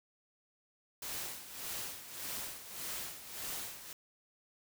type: noise with tremolo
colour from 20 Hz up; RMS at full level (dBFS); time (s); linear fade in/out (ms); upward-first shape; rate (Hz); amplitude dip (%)
white; -40; 1.02-3.93; 2; sine; 1.7; 70
effects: none